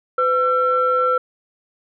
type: tone pair together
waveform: sine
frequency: 505 / 1348.2 Hz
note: B4 / E6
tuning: +39 / +39 cents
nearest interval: octave + perfect fourth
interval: 1700 cents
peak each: -18 / -16 dBFS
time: 0.18-1.18 s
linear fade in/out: 5 ms
effects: tanh soft clip ceiling -7 dBFS